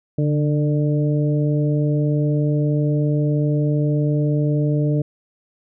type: harmonic tone with a mistuned harmonic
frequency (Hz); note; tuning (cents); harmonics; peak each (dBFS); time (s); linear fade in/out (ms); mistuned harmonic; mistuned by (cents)
149.3; D3; +29; 1 / 2 / 3 / 4; -17 / -23 / -27 / -29; 0.18-5.02; 5; 1; -36
effects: none